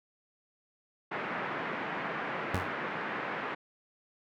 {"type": "band-pass noise", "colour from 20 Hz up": "white", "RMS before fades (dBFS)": -36, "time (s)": [1.11, 3.55], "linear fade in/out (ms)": 10, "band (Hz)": [140, 2000], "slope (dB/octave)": 24}
{"type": "tone with exponential decay", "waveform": "sawtooth", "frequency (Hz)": 92.5, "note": "F#2", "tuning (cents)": 0, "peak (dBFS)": -23, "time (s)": [2.54, 2.74], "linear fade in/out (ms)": 5, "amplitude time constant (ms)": 42}
{"effects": []}